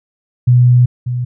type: tone pair in turn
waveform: sine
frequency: 123.47 / 123.47 Hz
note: B2 / B2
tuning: 0 / 0 cents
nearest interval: unison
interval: 0 cents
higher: neither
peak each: -5 / -15 dBFS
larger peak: first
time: 0.47-0.86 / 1.06-1.25 s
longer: first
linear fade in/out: 10 ms
effects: none